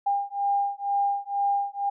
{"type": "beating tone pair", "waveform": "sine", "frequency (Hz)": [802, 804.1], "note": ["G5", "G5"], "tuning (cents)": [39, 44], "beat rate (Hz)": 2.1, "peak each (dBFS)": -26, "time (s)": [0.06, 1.9], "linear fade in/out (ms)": 10, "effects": []}